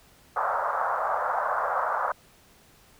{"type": "band-pass noise", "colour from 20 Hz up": "white", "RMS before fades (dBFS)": -27, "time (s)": [0.36, 2.12], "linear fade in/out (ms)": 5, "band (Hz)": [550, 1400], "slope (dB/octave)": 48, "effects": ["pink hiss -57 dBFS RMS until 2.99 s"]}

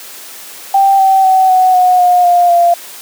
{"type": "tone with pitch steps", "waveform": "sine", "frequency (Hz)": [784, 770.1, 756.4, 743, 729.8, 716.9, 704.1, 691.6], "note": ["G5", "G5", "F#5", "F#5", "F#5", "F5", "F5", "F5"], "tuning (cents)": [0, -31, 38, 7, -24, 45, 14, -17], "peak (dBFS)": -5, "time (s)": [0.74, 2.74], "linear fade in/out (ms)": 5, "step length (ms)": 250, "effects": ["white hiss -31 dBFS RMS until 3.01 s", "high-pass 300 Hz 12 dB/octave"]}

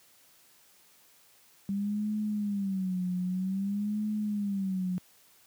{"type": "tone with vibrato", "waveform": "sine", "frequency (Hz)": 196, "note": "G3", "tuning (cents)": 0, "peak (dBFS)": -28, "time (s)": [1.69, 4.98], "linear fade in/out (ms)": 0, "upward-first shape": "sine", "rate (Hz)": 0.52, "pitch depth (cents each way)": 140, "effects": ["white hiss -61 dBFS RMS until 5.46 s", "high-pass 80 Hz 12 dB/octave"]}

